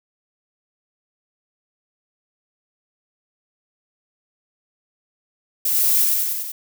violet noise with echo, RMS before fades -20 dBFS, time 5.65-6.05 s, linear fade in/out 5 ms, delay 94 ms, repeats 5, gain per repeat -2 dB, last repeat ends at 6.52 s, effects none

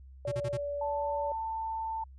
sine tone, 575 Hz, D5, 37 cents flat, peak -32 dBFS, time 0.25-1.32 s, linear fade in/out 2 ms
square tone bursts, 123.2 Hz, B2, 4 cents flat, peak -33 dBFS, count 4, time 0.27-0.574 s, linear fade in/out 10 ms, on 49 ms, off 36 ms
sine tone with pitch glide, 880 to 891.3 Hz, A5 to A5, 0 to +22 cents, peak -32 dBFS, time 0.81-2.04 s, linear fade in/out 5 ms, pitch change +22 cents, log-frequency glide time 0.93-1.14 s
effects added 66 Hz sine -48 dBFS peak until 2.18 s + resampled to 24000 Hz

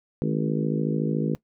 harmonic tone with a mistuned harmonic, 53.8 Hz, A1, 38 cents flat, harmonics 3 / 4 / 5 / 6 / 7 / 8 / 9, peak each -26 / -28 / -30 / -32 / -33 / -34 / -35 dBFS, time 0.22-1.35 s, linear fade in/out 0 ms, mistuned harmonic 3, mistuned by -70 cents, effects noise-tail reverb RT60 0.1 s tail -19 dB re dry

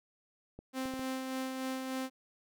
clicks, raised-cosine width 2 ms, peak -33 dBFS, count 4, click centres 0.59 / 0.856 / 0.938 / 0.994 s
sawtooth tone with tremolo, 261.6 Hz, C4, in tune, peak -30 dBFS, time 0.73-2.1 s, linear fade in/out 50 ms, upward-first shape sine, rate 3.4 Hz, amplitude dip 35%
effects none

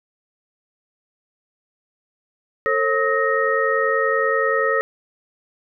sine tone cluster, 448.7 / 539 / 1278 / 1864 Hz, A4 / C#5 / D#6 / A#6, +34 / -49 / +46 / -1 cents, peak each -22 dBFS, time 2.66-4.81 s, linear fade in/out 0 ms, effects none

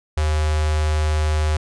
square tone with notch filter, 76.7 Hz, D#2, 24 cents flat, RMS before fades -19 dBFS, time 0.17-1.57 s, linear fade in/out 5 ms, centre 240 Hz, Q 1, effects resampled to 22050 Hz

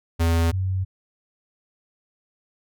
square / sine tone pair in turn, 83.3 / 94.22 Hz, E2 / F#2, +19 / +32 cents, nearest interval major second, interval 213 cents, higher second, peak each -18 / -21 dBFS, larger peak first, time 0.19-0.52 / 0.52-0.85 s, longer neither, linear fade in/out 20 ms, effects none

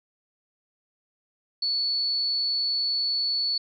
sine tone, 4435 Hz, C#8, in tune, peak -23 dBFS, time 1.62-3.58 s, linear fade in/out 5 ms, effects none

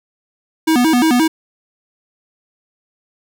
square tone with vibrato, 280 Hz, C#4, 18 cents sharp, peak -11 dBFS, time 0.67-1.28 s, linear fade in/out 10 ms, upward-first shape square, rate 5.7 Hz, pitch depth 230 cents each way, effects none

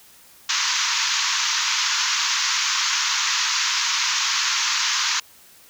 white band-pass noise, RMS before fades -22 dBFS, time 0.49-5.2 s, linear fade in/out 5 ms, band 910 to 6800 Hz, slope 96 dB/octave, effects white hiss -50 dBFS RMS until 5.69 s

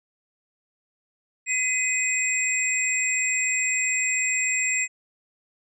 sine tone cluster, 2033 / 2516 / 7460 Hz, B6 / D#7 / A#8, +50 / +19 / 0 cents, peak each -27 / -26 / -25 dBFS, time 1.46-4.88 s, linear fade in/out 50 ms, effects none

